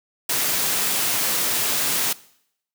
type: high-pass noise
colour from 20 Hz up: white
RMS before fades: -22 dBFS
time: 0.29-2.13 s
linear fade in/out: 5 ms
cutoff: 110 Hz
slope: 48 dB/octave
effects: noise-tail reverb RT60 0.7 s tail -20 dB re dry